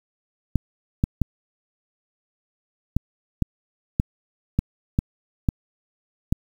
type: clicks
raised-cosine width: 5 ms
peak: -6 dBFS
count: 10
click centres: 0.557 / 1.039 / 1.217 / 2.966 / 3.423 / 3.999 / 4.59 / 4.989 / 5.488 / 6.325 s
effects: 7-bit